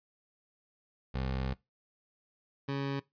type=tone pair in turn; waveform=20% pulse; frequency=65.41 / 138.6 Hz; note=C2 / C#3; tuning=0 / 0 cents; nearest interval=octave + minor second; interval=1300 cents; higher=second; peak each=-27 dBFS; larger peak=neither; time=1.14-1.54 / 2.68-3 s; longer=first; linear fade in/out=10 ms; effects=noise-tail reverb RT60 0.2 s tail -21 dB re dry + resampled to 11025 Hz